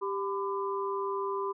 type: tone cluster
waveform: sine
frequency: 394.1 / 1008 / 1188 Hz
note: G4 / B5 / D6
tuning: +9 / +35 / +20 cents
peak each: -32 / -34 / -39 dBFS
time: 0.01-1.53 s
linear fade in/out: 20 ms
effects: none